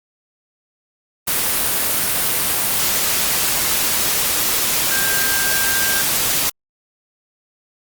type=tone in noise; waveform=sine; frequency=1588 Hz; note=G6; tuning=22 cents sharp; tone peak=-22 dBFS; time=4.91-6.02 s; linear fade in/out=10 ms; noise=white; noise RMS=-18 dBFS; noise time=1.27-6.5 s; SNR=-7 dB; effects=Opus 32 kbps